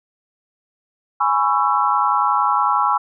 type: chord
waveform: sine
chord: C# minor seventh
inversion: second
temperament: just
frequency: 831.5 / 997.9 / 1108.7 / 1330.5 Hz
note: G#5 / B5 / C#6 / E6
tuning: +2 / +18 / 0 / +16 cents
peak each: -20 dBFS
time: 1.2-2.98 s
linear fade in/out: 10 ms
effects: none